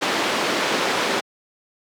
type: band-pass noise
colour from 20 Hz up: pink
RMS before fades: -22 dBFS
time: 0.01-1.21 s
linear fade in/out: 20 ms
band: 280 to 4500 Hz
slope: 12 dB/octave
effects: high-pass 150 Hz 12 dB/octave